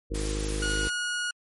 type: harmonic tone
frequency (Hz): 51.91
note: G#1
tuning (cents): 0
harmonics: 1 / 2 / 3 / 4 / 5 / 6 / 7 / 8 / 9 / 10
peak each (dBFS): -29 / -40 / -42 / -45 / -45 / -37 / -40 / -47 / -37 / -47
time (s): 0.1-0.89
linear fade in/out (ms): 20
type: noise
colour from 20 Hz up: white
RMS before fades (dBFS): -36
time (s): 0.14-0.9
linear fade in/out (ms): 10
type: tone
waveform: sawtooth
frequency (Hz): 1447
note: F#6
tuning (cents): -39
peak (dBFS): -24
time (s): 0.62-1.31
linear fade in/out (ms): 5
effects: MP3 48 kbps